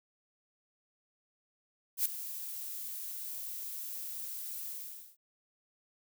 violet noise with ADSR envelope, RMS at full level -27 dBFS, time 1.97-5.17 s, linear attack 85 ms, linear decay 3 ms, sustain -14 dB, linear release 460 ms, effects none

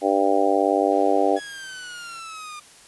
harmonic tone, 98.7 Hz, G2, 12 cents sharp, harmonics 3 / 4 / 5 / 6 / 7 / 8, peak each -24 / -24 / -24 / -24 / -24 / -24 dBFS, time 0.01-1.4 s, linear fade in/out 50 ms
click train, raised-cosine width 0.2 ms, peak -34 dBFS, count 201, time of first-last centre 0.92-2.194 s, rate 157 Hz
sawtooth exponential sweep, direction down, 1691 to 1200 Hz, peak -31 dBFS, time 1.36-2.6 s, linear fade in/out 10 ms
effects white hiss -49 dBFS RMS until 2.87 s + resampled to 24000 Hz

